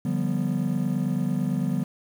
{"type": "chord", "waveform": "triangle", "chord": "G dominant seventh", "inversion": "second", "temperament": "just", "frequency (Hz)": [147, 176.4, 196, 245], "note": ["D3", "F3", "G3", "B3"], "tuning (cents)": [2, 18, 0, -14], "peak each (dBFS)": -26, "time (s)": [0.05, 1.84], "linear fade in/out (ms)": 5, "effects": ["tanh soft clip ceiling -13 dBFS", "8-bit"]}